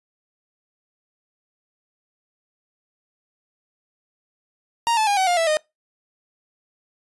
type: tone with pitch steps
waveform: 45% pulse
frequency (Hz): 932.3 / 869.9 / 811.6 / 757.3 / 706.6 / 659.2 / 615.1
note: A#5 / A5 / G#5 / F#5 / F5 / E5 / D#5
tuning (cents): 0 / -20 / -40 / +40 / +20 / 0 / -20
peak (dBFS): -17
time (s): 4.87-5.57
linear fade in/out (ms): 0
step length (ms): 100
effects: noise-tail reverb RT60 0.2 s tail -24 dB re dry + resampled to 24000 Hz